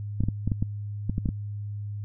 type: clicks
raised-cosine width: 5 ms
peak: -13 dBFS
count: 10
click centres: 0.206 / 0.237 / 0.286 / 0.476 / 0.518 / 0.625 / 1.096 / 1.181 / 1.258 / 1.289 s
effects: added 103 Hz sine -31 dBFS peak until 2.04 s